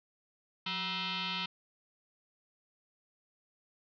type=tone with frequency modulation; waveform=sine; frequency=180 Hz; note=F#3; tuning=47 cents flat; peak=-33 dBFS; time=0.66-1.46 s; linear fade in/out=5 ms; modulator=568 Hz; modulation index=6.8; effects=none